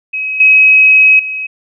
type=tone with level steps; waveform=sine; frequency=2547 Hz; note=D#7; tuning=40 cents sharp; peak=-15 / -3 / -17 dBFS; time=0.13-1.47 s; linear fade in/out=10 ms; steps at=0.4 / 1.19 s; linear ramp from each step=5 ms; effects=none